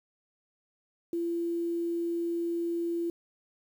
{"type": "tone with quantisation", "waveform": "sine", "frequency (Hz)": 340, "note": "F4", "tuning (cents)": -46, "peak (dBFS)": -28, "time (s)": [1.13, 3.1], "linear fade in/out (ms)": 2, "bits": 9, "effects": []}